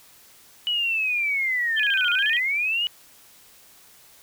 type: linear two-way sweep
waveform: sine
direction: down then up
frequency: 2960 to 1400 to 2960 Hz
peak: -21 dBFS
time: 0.67-2.87 s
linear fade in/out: 0 ms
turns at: 2.11 s
type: tone with vibrato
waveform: sine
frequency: 2794 Hz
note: F7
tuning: in tune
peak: -22 dBFS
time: 1.76-2.4 s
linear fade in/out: 20 ms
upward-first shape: square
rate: 14 Hz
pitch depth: 210 cents each way
effects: white hiss -52 dBFS RMS until 4.22 s